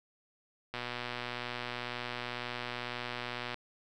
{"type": "click train", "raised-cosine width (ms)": 0.3, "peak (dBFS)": -21, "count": 343, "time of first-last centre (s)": [0.74, 3.543], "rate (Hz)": 122, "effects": []}